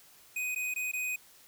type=tone with dropouts; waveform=square; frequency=2498 Hz; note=D#7; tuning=6 cents sharp; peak=-32 dBFS; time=0.36-1.16 s; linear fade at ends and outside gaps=5 ms; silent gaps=0.549-0.559 / 0.74-0.76 / 0.916-0.934 s; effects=white hiss -58 dBFS RMS until 1.47 s